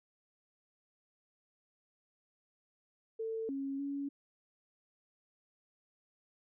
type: tone with pitch steps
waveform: sine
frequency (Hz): 447.1 / 274 / 280.8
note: A4 / C#4 / C#4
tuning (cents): +28 / -20 / +22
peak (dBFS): -35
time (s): 3.19-4.09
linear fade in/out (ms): 10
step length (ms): 300
effects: none